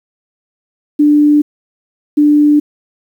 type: tone pair in turn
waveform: sine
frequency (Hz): 295.7 / 295.7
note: D4 / D4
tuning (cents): +12 / +12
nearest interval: unison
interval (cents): 0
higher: neither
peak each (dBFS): -5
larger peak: neither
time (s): 0.99-1.42 / 2.17-2.6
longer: neither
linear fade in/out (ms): 10
effects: 7-bit